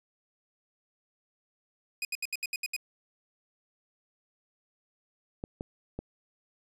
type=tone bursts; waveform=sawtooth; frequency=2489 Hz; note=D#7; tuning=in tune; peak=-27 dBFS; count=8; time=2.02-2.764 s; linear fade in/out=2 ms; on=30 ms; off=72 ms
type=clicks; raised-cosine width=2 ms; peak=-22 dBFS; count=3; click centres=5.439 / 5.609 / 5.99 s
effects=resampled to 32000 Hz